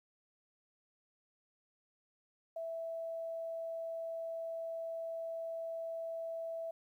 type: tone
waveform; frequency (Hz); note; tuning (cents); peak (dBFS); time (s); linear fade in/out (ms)
sine; 659; E5; -1; -38; 2.56-6.71; 5
effects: 12-bit